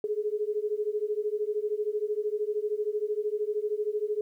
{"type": "beating tone pair", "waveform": "sine", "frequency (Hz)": [415.3, 428.3], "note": ["G#4", "A4"], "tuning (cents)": [0, -47], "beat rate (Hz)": 13, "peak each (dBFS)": -30, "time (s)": [0.04, 4.21], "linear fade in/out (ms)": 2, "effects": ["11-bit"]}